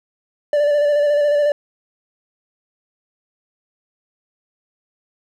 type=tone with vibrato; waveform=triangle; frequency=585 Hz; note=D5; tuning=7 cents flat; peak=-11 dBFS; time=0.53-1.52 s; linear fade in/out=2 ms; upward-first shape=square; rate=14 Hz; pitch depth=22 cents each way; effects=none